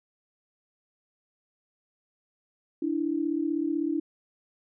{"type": "tone pair together", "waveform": "sine", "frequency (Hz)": [293.7, 329.7], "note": ["D4", "E4"], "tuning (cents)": [0, 0], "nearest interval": "major second", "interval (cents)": 200, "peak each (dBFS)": -28, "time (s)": [2.82, 4], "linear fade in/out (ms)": 5, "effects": []}